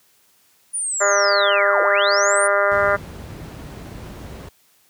sine linear two-way sweep, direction down then up, 9710 to 349.2 to 9710 Hz, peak -21 dBFS, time 0.73-2.48 s, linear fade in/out 20 ms, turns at 1.82 s
harmonic tone, 201.1 Hz, G3, 44 cents sharp, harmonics 2 / 3 / 4 / 5 / 6 / 7 / 8 / 9 / 10, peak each -27 / -18 / -30 / -28 / -22 / -21 / -26 / -28 / -29 dBFS, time 1-2.97 s, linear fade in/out 20 ms
brown noise, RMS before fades -30 dBFS, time 2.71-4.49 s, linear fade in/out 5 ms
effects white hiss -58 dBFS RMS until 4.89 s + high-pass 80 Hz 12 dB/octave

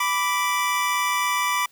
25% pulse tone pair together, 987.8 / 1168.6 Hz, B5 / D6, 0 / -9 cents, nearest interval minor third, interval 291 cents, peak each -20 dBFS, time 0-1.66 s, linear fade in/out 5 ms, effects white hiss -58 dBFS RMS until 1.71 s

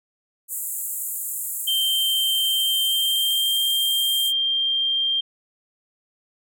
white band-pass noise, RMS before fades -29 dBFS, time 0.48-4.33 s, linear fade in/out 50 ms, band 7100 to 16000 Hz, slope 96 dB/octave
sine tone with pitch glide, 3136 to 3183 Hz, G7 to G7, 0 to +26 cents, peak -19 dBFS, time 1.67-5.21 s, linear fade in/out 10 ms, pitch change +26 cents, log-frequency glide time 2.45-3.64 s
effects none

